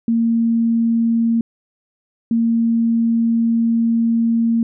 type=tone pair in turn; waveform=sine; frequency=230 / 230 Hz; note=A#3 / A#3; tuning=-23 / -23 cents; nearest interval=unison; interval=0 cents; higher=neither; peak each=-13 dBFS; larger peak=neither; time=0.08-1.41 / 2.31-4.63 s; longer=second; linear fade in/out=2 ms; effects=none